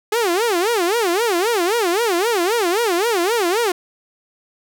sawtooth tone with vibrato, 403.1 Hz, G4, 48 cents sharp, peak -12 dBFS, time 0.12-3.72 s, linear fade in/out 5 ms, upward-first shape sine, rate 3.8 Hz, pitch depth 300 cents each way, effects none

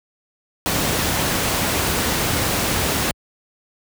pink noise, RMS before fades -20 dBFS, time 0.66-3.11 s, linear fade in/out 0 ms, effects high-pass 60 Hz 12 dB/octave

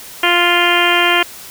harmonic tone, 349.2 Hz, F4, in tune, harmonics 1 / 2 / 3 / 4 / 5 / 6 / 7 / 8 / 9, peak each -19 / -19 / -19 / -19 / -19 / -19 / -19 / -19 / -19 dBFS, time 0.23-1.23 s, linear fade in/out 5 ms, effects white hiss -34 dBFS RMS until 1.5 s

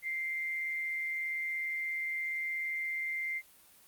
sine tone with amplitude modulation, 2093 Hz, C7, in tune, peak -31 dBFS, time 0.02-3.42 s, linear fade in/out 50 ms, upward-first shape sine, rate 157 Hz, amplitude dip 35%, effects white hiss -60 dBFS RMS until 3.87 s + Opus 32 kbps

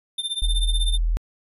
square tone with tremolo, 3588 Hz, A7, 33 cents sharp, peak -22 dBFS, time 0.18-0.98 s, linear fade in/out 5 ms, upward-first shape triangle, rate 16 Hz, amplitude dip 95%
sine tone, 41 Hz, E1, 9 cents flat, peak -18 dBFS, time 0.42-1.17 s, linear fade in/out 0 ms
effects resampled to 32000 Hz

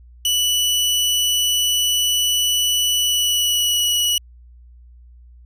sawtooth tone with pitch glide, 2960 to 2931 Hz, F#7 to F#7, 0 to -17 cents, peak -13 dBFS, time 0.25-4.18 s, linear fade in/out 2 ms, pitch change -17 cents, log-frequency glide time 2.99-3.83 s, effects added 60 Hz sine -42 dBFS peak until 5.45 s

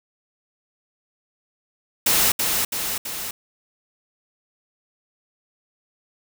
white noise with echo, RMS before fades -18 dBFS, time 2.06-2.32 s, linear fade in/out 5 ms, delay 330 ms, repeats 3, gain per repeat -4 dB, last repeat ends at 3.31 s, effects none

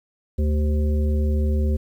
harmonic tone with a mistuned harmonic, 74.2 Hz, D2, 18 cents sharp, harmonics 1 / 3 / 5 / 7, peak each -18 / -28 / -32 / -35 dBFS, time 0.38-1.77 s, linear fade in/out 10 ms, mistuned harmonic 5, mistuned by +63 cents, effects 9-bit

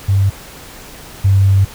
sine tone pair in turn, 98 / 97.46 Hz, G2 / G2, 0 / -10 cents, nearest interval unison, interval 10 cents, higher first, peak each -9 / -7 dBFS, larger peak second, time 0.08-0.3 / 1.24-1.65 s, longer second, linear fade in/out 10 ms, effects pink hiss -35 dBFS RMS until 1.74 s

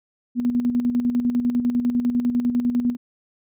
sine tone with tremolo, 242.8 Hz, B3, 29 cents flat, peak -16 dBFS, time 0.35-2.97 s, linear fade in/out 50 ms, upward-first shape square, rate 10 Hz, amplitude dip 55%, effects none

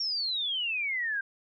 sine exponential sweep, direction down, 5588 to 1569 Hz, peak -28 dBFS, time 0-1.21 s, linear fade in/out 5 ms, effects none

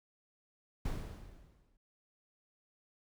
brown noise with exponential decay, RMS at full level -34 dBFS, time 0.85-1.77 s, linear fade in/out 5 ms, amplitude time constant 200 ms, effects none

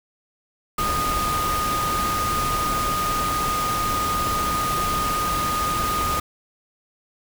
sine tone in noise, 1233 Hz, D#6, 16 cents flat, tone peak -22 dBFS, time 0.78-6.2 s, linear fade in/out 5 ms, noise pink, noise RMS -27 dBFS, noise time 0.78-6.2 s, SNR +2 dB, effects none

